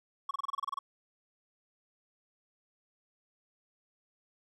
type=tone bursts; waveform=triangle; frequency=1108.7 Hz; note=C#6; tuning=in tune; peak=-29 dBFS; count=11; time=0.29-0.79 s; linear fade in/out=5 ms; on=20 ms; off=28 ms; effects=none